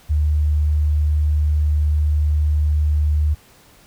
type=tone; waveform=sine; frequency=75.2 Hz; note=D2; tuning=42 cents sharp; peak=-14 dBFS; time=0.09-3.35 s; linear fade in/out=20 ms; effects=pink hiss -50 dBFS RMS until 3.86 s